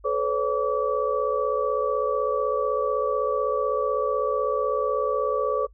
sine tone cluster, 432.2 / 508 / 564 / 1149 Hz, A4 / B4 / C#5 / D6, -31 / +49 / +30 / -38 cents, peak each -27 dBFS, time 0.04-5.67 s, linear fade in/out 20 ms, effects noise-tail reverb RT60 0.1 s tail -25 dB re dry + added 50 Hz sine -49 dBFS peak until 5.73 s

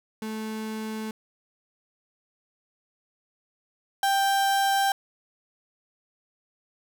35% pulse tone pair in turn, 218.3 / 787 Hz, A3 / G5, -13 / +7 cents, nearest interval octave + minor seventh, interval 2220 cents, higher second, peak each -29 / -19 dBFS, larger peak second, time 0.22-1.11 / 4.03-4.92 s, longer neither, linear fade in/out 2 ms, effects none

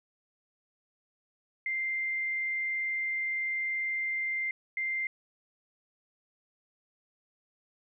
sine tone bursts at uneven times, 2093 Hz, C7, in tune, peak -29 dBFS, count 2, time 1.66-4.51 / 4.77-5.07 s, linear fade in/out 2 ms, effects none

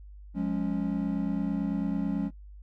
triangle chord, Db major, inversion first, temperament equal with one note detuned, 178.7 / 207.7 / 277.2 Hz, F3 / Ab3 / Db4, +40 / 0 / 0 cents, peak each -29 dBFS, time 0.34-2.31 s, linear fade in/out 50 ms, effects noise-tail reverb RT60 0.1 s tail -19 dB re dry + added 50 Hz sine -44 dBFS peak until 2.62 s

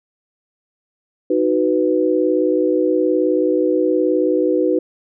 sine chord, B major, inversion first, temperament equal with one note detuned, 311.1 / 370 / 495.9 Hz, D#4 / F#4 / B4, 0 / 0 / +7 cents, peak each -18 dBFS, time 1.3-4.79 s, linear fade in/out 5 ms, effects none

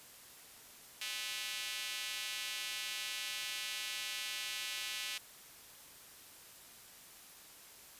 square tone with high-pass filter, 115.9 Hz, A#2, 10 cents flat, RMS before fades -41 dBFS, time 1.01-5.18 s, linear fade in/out 5 ms, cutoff 2800 Hz, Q 1.7, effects white hiss -56 dBFS RMS until 7.99 s + resampled to 32000 Hz

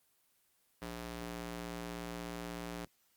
square tone with high-pass filter, 58.27 Hz, A#1, in tune, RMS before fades -43 dBFS, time 0.82-2.85 s, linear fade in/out 0 ms, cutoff 160 Hz, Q 0.58, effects white hiss -73 dBFS RMS until 3.16 s + Opus 24 kbps

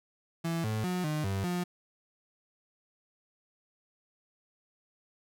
35% pulse tone with pitch steps, 166.4 / 108.9 / 180.9 / 152.5 / 97.2 / 177.6 Hz, E3 / A2 / F#3 / D#3 / G2 / F3, +17 / -17 / -39 / -34 / -14 / +29 cents, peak -28 dBFS, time 0.44-1.64 s, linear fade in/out 10 ms, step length 200 ms, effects none

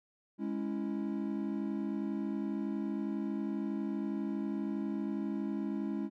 triangle chord, C# minor, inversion second, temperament equal, 207.7 / 277.2 / 329.6 Hz, G#3 / C#4 / E4, 0 / 0 / 0 cents, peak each -34 / -36 / -37 dBFS, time 0.38-6.1 s, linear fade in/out 50 ms, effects none

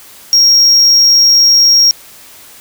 triangle tone, 5588 Hz, F8, in tune, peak -3 dBFS, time 0.33-1.91 s, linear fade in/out 0 ms, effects white hiss -37 dBFS RMS until 2.6 s

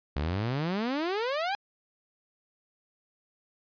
sawtooth exponential sweep, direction up, 67.4 to 832 Hz, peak -24 dBFS, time 0.16-1.55 s, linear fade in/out 0 ms, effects resampled to 11025 Hz

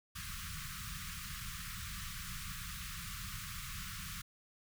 pink band-stop noise, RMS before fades -44 dBFS, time 0.15-4.22 s, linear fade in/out 10 ms, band 200 to 1100 Hz, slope 96 dB/octave, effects none

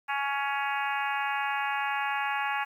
harmonic tone, 279.2 Hz, C#4, 13 cents sharp, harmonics 3 / 4 / 5 / 6 / 7 / 8 / 9 / 10, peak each -31 / -35 / -37 / -34 / -40 / -40 / -38 / -41 dBFS, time 0.08-2.65 s, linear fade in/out 20 ms, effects 10-bit

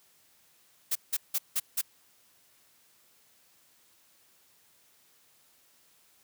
blue noise bursts, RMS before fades -28 dBFS, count 5, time 0.91-1.815 s, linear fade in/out 10 ms, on 45 ms, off 170 ms, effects white hiss -64 dBFS RMS until 6.23 s + high-pass 60 Hz 12 dB/octave

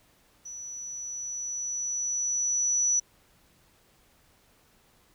sine tone with level ramp, 5920 Hz, F#8, in tune, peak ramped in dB -38 to -21 dBFS, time 0.45-3 s, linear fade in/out 10 ms, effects pink hiss -63 dBFS RMS until 5.14 s

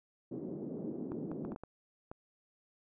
white band-pass noise, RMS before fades -41 dBFS, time 0.31-1.55 s, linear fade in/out 10 ms, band 160 to 370 Hz, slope 24 dB/octave
clicks, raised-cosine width 1 ms, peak -30 dBFS, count 7, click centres 1.119 / 1.316 / 1.45 / 1.52 / 1.561 / 1.636 / 2.115 s
effects none

